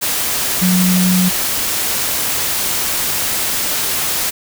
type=tone in noise; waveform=sine; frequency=182.7 Hz; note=F#3; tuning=22 cents flat; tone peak=-11 dBFS; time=0.61-1.3 s; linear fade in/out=20 ms; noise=white; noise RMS=-18 dBFS; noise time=0.01-4.31 s; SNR=+4 dB; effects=none